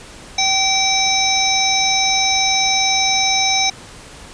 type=harmonic tone; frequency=770 Hz; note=G5; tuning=31 cents flat; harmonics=1 / 3 / 5 / 7 / 8; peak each=-20 / -20 / -20 / -20 / -20 dBFS; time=0.38-3.7 s; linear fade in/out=5 ms; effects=pink hiss -38 dBFS RMS until 4.33 s + resampled to 22050 Hz